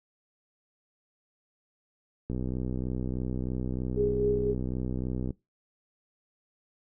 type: click train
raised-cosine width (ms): 3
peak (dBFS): -20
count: 191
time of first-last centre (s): 2.3-5.306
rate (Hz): 63.2
type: tone with tremolo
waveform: sine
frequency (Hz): 412.1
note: G#4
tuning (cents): -13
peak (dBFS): -23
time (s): 3.95-4.55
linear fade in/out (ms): 50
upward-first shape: sine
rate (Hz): 3.8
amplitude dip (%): 50
effects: noise-tail reverb RT60 0.2 s tail -21 dB re dry